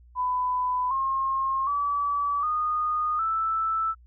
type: tone with pitch steps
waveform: sine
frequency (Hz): 1000 / 1071.8 / 1148.7 / 1231.1 / 1319.5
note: B5 / C6 / D6 / D#6 / E6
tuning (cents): +21 / +41 / -39 / -19 / +1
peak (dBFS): -23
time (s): 0.15-3.95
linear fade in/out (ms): 50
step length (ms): 760
effects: added 60 Hz sine -50 dBFS peak until 4.06 s